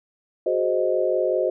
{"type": "chord", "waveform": "sine", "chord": "Ab dominant seventh", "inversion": "third", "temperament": "equal", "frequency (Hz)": [370, 415.3, 523.3, 622.3], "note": ["Gb4", "Ab4", "C5", "Eb5"], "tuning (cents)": [0, 0, 0, 0], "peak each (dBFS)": [-24, -29, -23, -24], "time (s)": [0.46, 1.5], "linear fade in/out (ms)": 5, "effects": []}